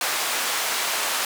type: band-pass noise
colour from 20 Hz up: pink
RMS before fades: -25 dBFS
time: 0.01-1.25 s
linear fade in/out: 2 ms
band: 790 to 15000 Hz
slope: 12 dB/octave
effects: none